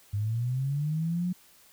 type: linear sweep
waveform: sine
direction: up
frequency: 99.6 to 183 Hz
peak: -26 dBFS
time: 0.13-1.33 s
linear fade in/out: 10 ms
effects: white hiss -58 dBFS RMS until 1.72 s